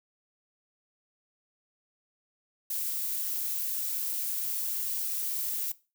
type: noise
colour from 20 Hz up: violet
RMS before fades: -32 dBFS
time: 2.7-5.72 s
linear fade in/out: 5 ms
effects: noise-tail reverb RT60 0.3 s tail -19 dB re dry